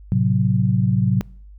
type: chord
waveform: sine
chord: F# diminished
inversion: first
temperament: equal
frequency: 110 / 130.81 / 185 Hz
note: A2 / C3 / F#3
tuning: 0 / 0 / 0 cents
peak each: -19 dBFS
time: 0.12-1.21 s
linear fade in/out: 0 ms
effects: noise-tail reverb RT60 0.6 s tail -26 dB re dry + added 50 Hz sine -39 dBFS peak until 1.58 s